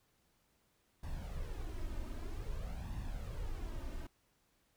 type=noise with flanger; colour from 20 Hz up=brown; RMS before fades=-41 dBFS; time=1.03-4.07 s; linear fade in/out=5 ms; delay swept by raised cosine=1.1 to 3.3 ms; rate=0.52 Hz; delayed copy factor=+0.6; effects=pink hiss -75 dBFS RMS until 4.76 s